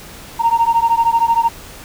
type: beating tone pair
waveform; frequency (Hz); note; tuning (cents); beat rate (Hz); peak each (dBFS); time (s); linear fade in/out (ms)
sine; 917 / 930; A#5 / A#5; -29 / -4; 13; -13; 0.39-1.49; 20
effects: tanh soft clip ceiling -6 dBFS + pink hiss -36 dBFS RMS until 1.84 s